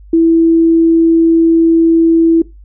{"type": "tone", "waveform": "sine", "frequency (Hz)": 329.6, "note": "E4", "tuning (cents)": 0, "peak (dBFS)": -5, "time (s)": [0.13, 2.42], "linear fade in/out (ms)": 5, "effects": ["noise-tail reverb RT60 0.2 s tail -19 dB re dry", "added 50 Hz sine -34 dBFS peak until 2.64 s"]}